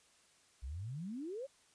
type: exponential sweep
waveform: sine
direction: up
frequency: 58.27 to 574 Hz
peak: -40 dBFS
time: 0.62-1.47 s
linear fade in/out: 20 ms
effects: white hiss -68 dBFS RMS until 1.74 s + resampled to 22050 Hz